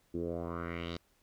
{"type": "tone with low-pass filter sweep", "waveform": "10% pulse", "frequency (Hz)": 84.9, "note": "F2", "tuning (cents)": -48, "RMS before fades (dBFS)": -38, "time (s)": [0.14, 0.97], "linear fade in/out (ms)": 5, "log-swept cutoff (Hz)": [320, 4400], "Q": 3.2, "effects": ["pink hiss -71 dBFS RMS until 1.22 s"]}